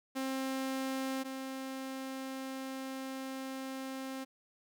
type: tone pair in turn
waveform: sawtooth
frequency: 265.3 / 265.3 Hz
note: C4 / C4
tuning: +24 / +24 cents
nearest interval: unison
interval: 0 cents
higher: neither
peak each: -30 / -35 dBFS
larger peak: first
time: 0.15-1.24 / 1.24-4.25 s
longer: second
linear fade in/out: 20 ms
effects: none